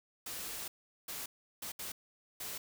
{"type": "noise bursts at uneven times", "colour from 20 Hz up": "white", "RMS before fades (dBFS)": -42, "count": 5, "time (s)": [[0.26, 0.68], [1.08, 1.26], [1.62, 1.72], [1.79, 1.92], [2.4, 2.58]], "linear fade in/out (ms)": 5, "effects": []}